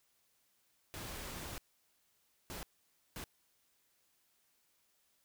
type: noise bursts at uneven times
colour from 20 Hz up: pink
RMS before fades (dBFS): -45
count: 3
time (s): 0.94-1.58 / 2.5-2.63 / 3.16-3.24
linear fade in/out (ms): 0
effects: white hiss -75 dBFS RMS until 5.24 s